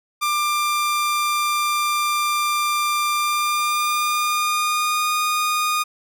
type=tone with pitch glide; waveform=sawtooth; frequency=1190 to 1227.7 Hz; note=D6 to D#6; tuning=+22 to -24 cents; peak=-15 dBFS; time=0.21-5.84 s; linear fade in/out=20 ms; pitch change=+54 cents; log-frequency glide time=3.13-5.11 s; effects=none